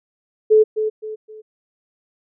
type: tone with echo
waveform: sine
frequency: 432.5 Hz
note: A4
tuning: 30 cents flat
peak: -8 dBFS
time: 0.5-0.64 s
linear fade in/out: 20 ms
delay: 260 ms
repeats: 3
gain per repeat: -9 dB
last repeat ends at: 1.42 s
effects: none